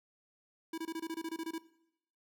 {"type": "tone bursts", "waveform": "square", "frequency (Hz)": 325.7, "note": "E4", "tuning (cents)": -21, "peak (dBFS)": -37, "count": 12, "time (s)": [0.73, 1.582], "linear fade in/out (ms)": 5, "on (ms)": 49, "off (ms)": 24, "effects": ["noise-tail reverb RT60 0.8 s tail -19 dB re dry"]}